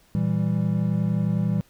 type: chord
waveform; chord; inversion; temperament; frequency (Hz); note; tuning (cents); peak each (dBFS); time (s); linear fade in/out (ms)
triangle; E diminished; second; equal; 116.54 / 164.81 / 196; Bb2 / E3 / G3; 0 / 0 / 0; -24 / -22 / -23; 0.15-1.61; 0
effects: pink hiss -59 dBFS RMS until 1.69 s